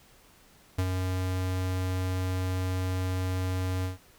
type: tone with ADSR envelope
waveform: square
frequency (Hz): 92.5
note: F#2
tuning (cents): 0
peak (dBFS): -24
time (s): 0.78-3.98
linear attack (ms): 9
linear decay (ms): 56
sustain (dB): -4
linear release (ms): 140
effects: pink hiss -58 dBFS RMS until 4.18 s